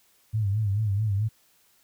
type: tone with vibrato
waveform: sine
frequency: 103.9 Hz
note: G#2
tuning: 1 cent sharp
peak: -22 dBFS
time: 0.33-1.29 s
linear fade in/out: 20 ms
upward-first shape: sine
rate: 4.6 Hz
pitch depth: 110 cents each way
effects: white hiss -63 dBFS RMS until 1.83 s